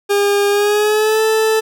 40% pulse tone with pitch glide, 405.1 to 439.2 Hz, G#4 to A4, -43 to -3 cents, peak -11 dBFS, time 0.09-1.61 s, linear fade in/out 20 ms, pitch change +140 cents, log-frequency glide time 0.49-1.21 s, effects none

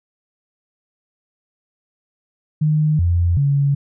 sine tone with pitch steps, 153.1 / 86.6 / 140.9 Hz, D#3 / F2 / C#3, -28 / -14 / +29 cents, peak -13 dBFS, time 2.61-3.75 s, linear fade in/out 10 ms, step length 380 ms, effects none

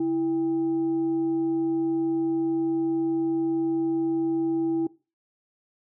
sine tone with frequency modulation, 329.4 Hz, E4, 1 cent flat, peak -22 dBFS, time 0-4.87 s, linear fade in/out 5 ms, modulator 469 Hz, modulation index 0.23, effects noise-tail reverb RT60 0.3 s tail -19 dB re dry

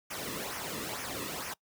pink noise with flanger, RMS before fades -38 dBFS, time 0.1-1.54 s, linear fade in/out 10 ms, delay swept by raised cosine 0.24 to 1.34 ms, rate 2.2 Hz, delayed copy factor -0.65, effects noise-tail reverb RT60 0.1 s tail -23 dB re dry + high-pass 80 Hz 12 dB/octave

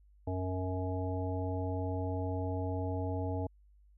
harmonic tone with a mistuned harmonic, 92.3 Hz, F#2, 4 cents flat, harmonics 1 / 3 / 5 / 7 / 9, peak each -34 / -39 / -41 / -42 / -44 dBFS, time 0.27-3.47 s, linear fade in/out 5 ms, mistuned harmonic 9, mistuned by +19 cents, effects added 50 Hz sine -59 dBFS peak until 3.97 s

